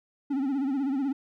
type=tone with vibrato; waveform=triangle; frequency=272.8 Hz; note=C#4; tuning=28 cents flat; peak=-23 dBFS; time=0.3-1.13 s; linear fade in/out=10 ms; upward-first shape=sine; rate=16 Hz; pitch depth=100 cents each way; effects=none